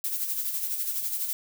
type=noise with tremolo; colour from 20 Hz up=violet; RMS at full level=-28 dBFS; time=0.04-1.33 s; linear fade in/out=0 ms; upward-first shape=sine; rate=12 Hz; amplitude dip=50%; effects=none